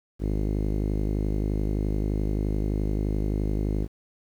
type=tone with low-pass filter; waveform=sawtooth; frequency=51.6 Hz; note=G#1; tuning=10 cents flat; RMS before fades=-26 dBFS; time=0.19-3.88 s; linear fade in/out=50 ms; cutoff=360 Hz; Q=1.9; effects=9-bit